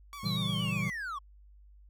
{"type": "tone with vibrato", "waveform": "sawtooth", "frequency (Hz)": 1122, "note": "C#6", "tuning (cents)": 21, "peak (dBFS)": -38, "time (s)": [0.13, 0.9], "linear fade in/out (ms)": 0, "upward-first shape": "sine", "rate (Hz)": 8.6, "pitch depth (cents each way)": 55}
{"type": "chord", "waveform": "triangle", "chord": "A# diminished seventh", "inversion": "none", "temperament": "equal with one note detuned", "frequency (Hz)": [116.54, 138.59, 164.81, 194.64], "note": ["A#2", "C#3", "E3", "G3"], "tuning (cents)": [0, 0, 0, -12], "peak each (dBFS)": [-34, -37, -33, -33], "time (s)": [0.23, 0.9], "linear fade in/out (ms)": 10}
{"type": "linear sweep", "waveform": "triangle", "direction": "down", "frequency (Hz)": [4186, 1067], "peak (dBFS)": -33, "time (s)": [0.25, 1.19], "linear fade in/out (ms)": 10}
{"effects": ["added 50 Hz sine -53 dBFS peak until 1.89 s"]}